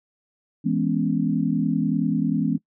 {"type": "chord", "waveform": "sine", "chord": "C# minor seventh", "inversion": "first", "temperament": "equal", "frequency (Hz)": [164.81, 207.7, 246.9, 277.2], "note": ["E3", "G#3", "B3", "C#4"], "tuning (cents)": [0, 0, 0, 0], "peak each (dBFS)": -25, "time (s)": [0.64, 2.58], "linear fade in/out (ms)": 20, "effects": ["noise-tail reverb RT60 0.1 s tail -21 dB re dry"]}